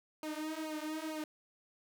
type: tone with flanger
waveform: sawtooth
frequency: 311.1 Hz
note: D#4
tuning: in tune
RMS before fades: -40 dBFS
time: 0.23-1.24 s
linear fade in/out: 2 ms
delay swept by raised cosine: 0.55 to 5.15 ms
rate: 2.2 Hz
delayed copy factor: -1
effects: none